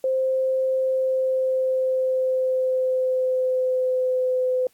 sine tone with pitch glide, 523.3 to 508.7 Hz, C5 to C5, 0 to -49 cents, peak -19 dBFS, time 0.04-4.67 s, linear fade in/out 2 ms, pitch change -49 cents, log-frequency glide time 0.78-4.54 s, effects white hiss -62 dBFS RMS until 4.73 s + AAC 64 kbps

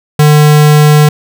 square tone, 150 Hz, D3, 37 cents sharp, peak -3 dBFS, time 0.19-1.09 s, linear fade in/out 5 ms, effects none

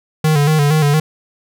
square tone with vibrato, 150 Hz, D3, 37 cents sharp, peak -11 dBFS, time 0.24-1 s, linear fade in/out 5 ms, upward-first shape square, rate 4.3 Hz, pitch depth 64 cents each way, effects none

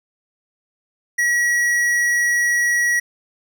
sine tone with tanh clipping, 1919 Hz, A#6, 50 cents sharp, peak -17 dBFS, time 1.18-3 s, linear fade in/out 10 ms, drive 14 dB, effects none

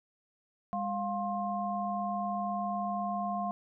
sine tone cluster, 203 / 705 / 1061 Hz, G#3 / F5 / C6, -39 / +16 / +24 cents, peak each -36 / -33 / -37 dBFS, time 0.73-3.51 s, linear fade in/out 0 ms, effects none

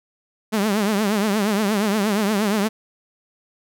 sawtooth tone with vibrato, 207.7 Hz, G#3, in tune, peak -14 dBFS, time 0.52-2.69 s, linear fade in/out 20 ms, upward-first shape triangle, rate 8.5 Hz, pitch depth 140 cents each way, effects none

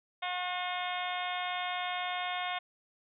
harmonic tone with a mistuned harmonic, 359.8 Hz, F#4, 48 cents flat, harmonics 2 / 3 / 4 / 5 / 6 / 7 / 8 / 9 / 10, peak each -36 / -40 / -43 / -45 / -40 / -46 / -47 / -44 / -43 dBFS, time 0.22-2.59 s, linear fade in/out 10 ms, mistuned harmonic 4, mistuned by +19 cents, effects none

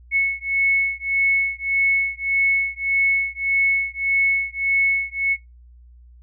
sine beating tone pair, 2200 / 2201.7 Hz, C#7 / C#7, -14 / -12 cents, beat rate 1.7 Hz, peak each -20 dBFS, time 0.11-5.37 s, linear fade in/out 50 ms, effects noise-tail reverb RT60 0.2 s tail -22 dB re dry + added 60 Hz sine -44 dBFS peak until 6.22 s

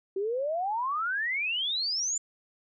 sine exponential sweep, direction up, 375.1 to 7230 Hz, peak -27 dBFS, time 0.16-2.18 s, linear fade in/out 5 ms, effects none

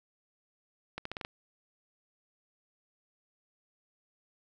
accelerating click train, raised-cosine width 0.3 ms, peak -21 dBFS, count 6, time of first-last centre 0.98-1.249 s, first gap 74 ms, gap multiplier 0.84, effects none

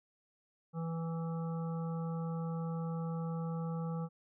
harmonic tone, 164.81 Hz, E3, in tune, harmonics 1 / 3 / 5 / 7 / 8, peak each -35 / -45 / -49 / -52 / -53 dBFS, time 0.73-4.09 s, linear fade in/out 50 ms, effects none

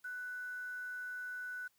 sine tone with quantisation, 1488 Hz, F#6, 9 cents sharp, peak -40 dBFS, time 0.04-1.68 s, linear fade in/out 10 ms, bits 10, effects white hiss -75 dBFS RMS until 1.78 s

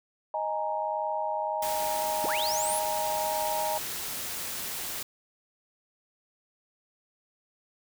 sine chord, D# suspended fourth, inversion none, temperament equal, 622.3 / 830.6 / 932.3 Hz, D#5 / G#5 / A#5, 0 / 0 / 0 cents, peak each -32 dBFS, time 0.34-3.78 s, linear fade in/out 2 ms
white noise, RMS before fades -35 dBFS, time 1.62-5.03 s, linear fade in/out 5 ms
sine linear sweep, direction up, 179.2 to 10548 Hz, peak -30 dBFS, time 2.24-2.79 s, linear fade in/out 2 ms
effects none

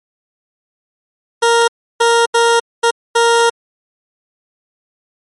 20% pulse tone bursts at uneven times, 466.2 Hz, A#4, in tune, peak -4 dBFS, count 5, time 1.42-1.68 / 2-2.26 / 2.34-2.6 / 2.83-2.91 / 3.15-3.5 s, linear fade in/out 10 ms, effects MP3 48 kbps

